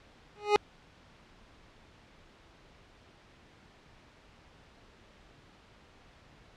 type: tone with exponential growth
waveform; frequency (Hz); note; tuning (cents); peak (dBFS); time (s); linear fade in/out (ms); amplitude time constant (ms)
25% pulse; 415.3; G#4; 0; -13; 0.36-0.56; 0; 42
effects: pink hiss -58 dBFS RMS until 6.56 s + low-pass 4000 Hz 12 dB/octave